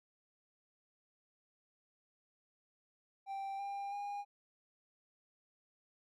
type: tone with pitch steps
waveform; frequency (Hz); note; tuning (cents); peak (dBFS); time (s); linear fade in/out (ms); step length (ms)
triangle; 784 / 798.2 / 812.6; G5 / G5 / G#5; 0 / +31 / -38; -37; 3.26-4.25; 50; 330
effects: none